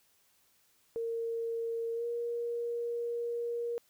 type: tone with pitch glide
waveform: sine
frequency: 460 to 472.1 Hz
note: A#4 to A#4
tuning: -23 to +22 cents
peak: -32 dBFS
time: 0.96-3.78 s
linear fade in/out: 0 ms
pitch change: +45 cents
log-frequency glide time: 1.94-2.05 s
effects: white hiss -69 dBFS RMS until 3.89 s